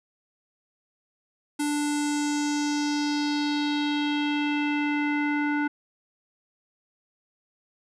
square tone with low-pass filter sweep, 293.7 Hz, D4, in tune, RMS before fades -26 dBFS, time 1.59-5.68 s, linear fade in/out 10 ms, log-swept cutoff 9800 to 1700 Hz, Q 3.1, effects none

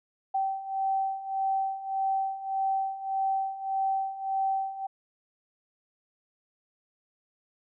sine beating tone pair, 773 / 774.7 Hz, G5 / G5, -24 / -21 cents, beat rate 1.7 Hz, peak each -32 / -28 dBFS, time 0.34-4.87 s, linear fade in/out 10 ms, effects none

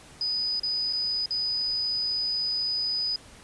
sine tone with dropouts, 4978 Hz, D#8, in tune, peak -25 dBFS, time 0.21-3.16 s, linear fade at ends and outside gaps 2 ms, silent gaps 0.597-0.633 / 0.927-0.932 / 1.259-1.307 s, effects pink hiss -50 dBFS RMS until 3.43 s + resampled to 24000 Hz

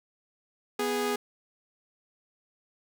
sawtooth tone pair together, 247.3 / 413.3 Hz, B3 / G#4, +3 / -8 cents, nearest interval major sixth, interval 889 cents, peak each -29 / -24 dBFS, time 0.79-1.16 s, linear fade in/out 5 ms, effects none

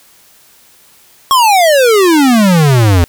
square exponential sweep, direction down, 1108.7 to 82.41 Hz, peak -6 dBFS, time 1.31-3.04 s, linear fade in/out 0 ms, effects white hiss -45 dBFS RMS until 3.08 s

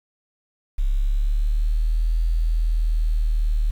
sine linear two-way sweep, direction up then down, 33.61 to 41.2 to 37.77 Hz, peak -17 dBFS, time 0.78-3.71 s, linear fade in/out 10 ms, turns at 2.22 s, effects 8-bit

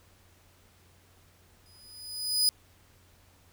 sawtooth tone with exponential growth, 4978 Hz, D#8, in tune, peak -17 dBFS, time 1.66-2.49 s, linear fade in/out 0 ms, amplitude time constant 180 ms, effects added 89 Hz sine -62 dBFS peak until 3.52 s + pink hiss -62 dBFS RMS until 3.52 s

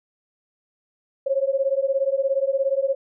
sine beating tone pair, 535 / 552 Hz, C5 / C#5, +38 / -7 cents, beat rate 17 Hz, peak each -22 dBFS, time 1.26-2.95 s, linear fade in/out 10 ms, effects none

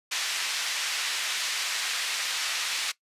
pink band-pass noise, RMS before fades -30 dBFS, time 0.11-2.92 s, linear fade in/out 10 ms, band 2000 to 6500 Hz, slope 12 dB/octave, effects noise-tail reverb RT60 0.1 s tail -19 dB re dry + resampled to 32000 Hz

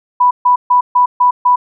sine tone bursts, 987.8 Hz, B5, in tune, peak -6 dBFS, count 6, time 0.2-1.56 s, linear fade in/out 10 ms, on 110 ms, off 140 ms, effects none

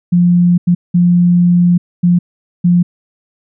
sine tone bursts at uneven times, 175.6 Hz, F3, 10 cents sharp, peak -6 dBFS, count 5, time 0.12-0.58 / 0.67-0.75 / 0.94-1.78 / 2.03-2.19 / 2.64-2.83 s, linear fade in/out 10 ms, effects none

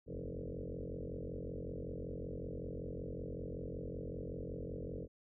sine tone with frequency modulation, 176.6 Hz, F3, 20 cents sharp, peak -40 dBFS, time 0.06-5.08 s, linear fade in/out 50 ms, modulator 45.3 Hz, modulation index 7.6, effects none

